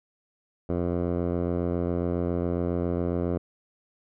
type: tone with low-pass filter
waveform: 10% pulse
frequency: 87.3 Hz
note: F2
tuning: in tune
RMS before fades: -27 dBFS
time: 0.69-3.38 s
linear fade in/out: 5 ms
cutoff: 680 Hz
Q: 1
effects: none